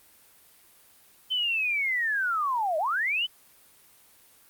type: linear two-way sweep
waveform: sine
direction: down then up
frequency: 3089 to 597 to 3089 Hz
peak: -24 dBFS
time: 1.3-3.27 s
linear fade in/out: 20 ms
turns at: 2.78 s
effects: white hiss -57 dBFS RMS until 4.49 s + Opus 32 kbps